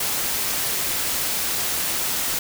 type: noise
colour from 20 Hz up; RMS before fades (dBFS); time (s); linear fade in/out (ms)
white; -24; 0-2.39; 5
effects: none